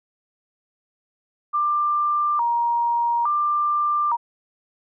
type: tone with vibrato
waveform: sine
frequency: 1058 Hz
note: C6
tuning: 19 cents sharp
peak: -18 dBFS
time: 1.53-4.17 s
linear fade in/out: 20 ms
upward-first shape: square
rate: 0.58 Hz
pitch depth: 200 cents each way
effects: none